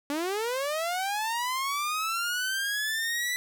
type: linear sweep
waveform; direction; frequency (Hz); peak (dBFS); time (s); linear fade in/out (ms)
sawtooth; up; 278.8 to 1989; -24; 0.1-3.36; 0
effects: none